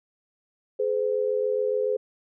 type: tone pair together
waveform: sine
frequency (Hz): 422.6 / 509.7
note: G#4 / C5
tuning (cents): +30 / -45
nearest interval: minor third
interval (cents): 325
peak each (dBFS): -25 / -25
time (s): 0.79-1.97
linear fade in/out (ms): 10
effects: none